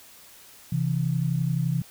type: tone pair together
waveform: sine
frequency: 133.09 / 164.81 Hz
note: C3 / E3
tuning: +30 / 0 cents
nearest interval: major third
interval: 370 cents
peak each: -25 / -25 dBFS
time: 0.72-1.82 s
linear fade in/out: 5 ms
effects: white hiss -50 dBFS RMS until 1.9 s